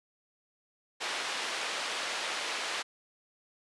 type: band-pass noise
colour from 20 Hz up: white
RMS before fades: -35 dBFS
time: 1-2.83 s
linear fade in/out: 20 ms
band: 460 to 3700 Hz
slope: 12 dB/octave
effects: resampled to 24000 Hz